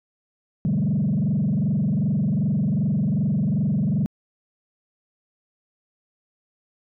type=tone with frequency modulation; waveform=sine; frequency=174.61 Hz; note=F3; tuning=in tune; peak=-17 dBFS; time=0.65-4.06 s; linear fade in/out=0 ms; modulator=22.6 Hz; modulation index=2.1; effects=tanh soft clip ceiling -16 dBFS